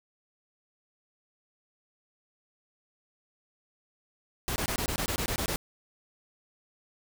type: noise bursts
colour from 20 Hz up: pink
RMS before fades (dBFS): -31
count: 11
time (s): 4.48-5.559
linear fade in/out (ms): 0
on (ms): 79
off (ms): 21
effects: none